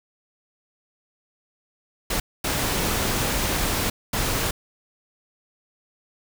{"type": "noise bursts at uneven times", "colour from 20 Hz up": "pink", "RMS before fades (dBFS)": -24, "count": 3, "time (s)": [[2.1, 2.2], [2.44, 3.9], [4.13, 4.51]], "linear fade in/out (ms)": 5, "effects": []}